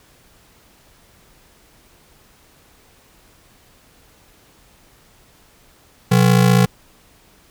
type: ring-modulated tone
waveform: square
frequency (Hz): 154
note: D#3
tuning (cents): -17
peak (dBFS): -8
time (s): 6.11-6.66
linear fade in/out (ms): 10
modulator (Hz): 27.6
effects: pink hiss -52 dBFS RMS until 7.5 s